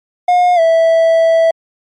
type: tone with pitch glide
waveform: triangle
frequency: 716 to 656.6 Hz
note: F5 to E5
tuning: +43 to -7 cents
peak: -5 dBFS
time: 0.28-1.51 s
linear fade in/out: 5 ms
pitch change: -150 cents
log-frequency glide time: 0.55-0.6 s
effects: MP3 48 kbps